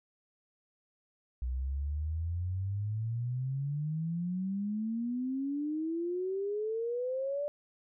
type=exponential sweep; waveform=sine; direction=up; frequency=61 to 589 Hz; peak=-31 dBFS; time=1.42-7.48 s; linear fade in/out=0 ms; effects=none